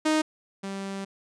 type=tone pair in turn; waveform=sawtooth; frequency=310.5 / 195.6 Hz; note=D#4 / G3; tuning=-3 / -4 cents; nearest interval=minor sixth; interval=801 cents; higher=first; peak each=-17 / -28 dBFS; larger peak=first; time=0.05-0.22 / 0.63-1.05 s; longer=second; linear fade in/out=10 ms; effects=resampled to 22050 Hz